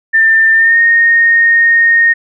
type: tone with pitch glide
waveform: sine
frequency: 1792 to 1850.9 Hz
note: A6 to A#6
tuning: +31 to -13 cents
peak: -5 dBFS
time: 0.13-2.14 s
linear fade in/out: 20 ms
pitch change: +56 cents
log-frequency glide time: 0.54-0.79 s
effects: none